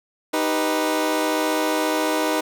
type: chord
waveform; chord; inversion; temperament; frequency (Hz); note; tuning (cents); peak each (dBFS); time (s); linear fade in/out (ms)
20% pulse; Eb augmented; none; equal; 311.1 / 392 / 493.9; Eb4 / G4 / B4; 0 / 0 / 0; -17 / -23 / -20; 0.33-2.41; 10
effects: none